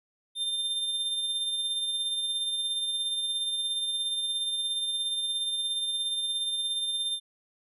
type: tone with tremolo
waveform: square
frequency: 3600 Hz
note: A7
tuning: 39 cents sharp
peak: -27 dBFS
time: 0.35-7.2 s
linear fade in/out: 50 ms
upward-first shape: sine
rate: 17 Hz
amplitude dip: 35%
effects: resampled to 32000 Hz